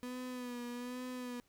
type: tone with vibrato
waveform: 35% pulse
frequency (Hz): 246.9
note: B3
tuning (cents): 0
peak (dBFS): -39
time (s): 0.03-1.4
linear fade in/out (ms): 0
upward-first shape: sine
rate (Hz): 1.2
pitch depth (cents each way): 41
effects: pink hiss -73 dBFS RMS until 1.48 s